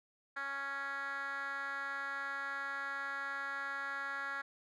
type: tone with band-pass filter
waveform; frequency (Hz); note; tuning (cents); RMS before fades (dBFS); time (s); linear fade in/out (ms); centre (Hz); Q
10% pulse; 277.2; C#4; 0; -40; 0.36-4.42; 10; 1600; 3.6
effects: none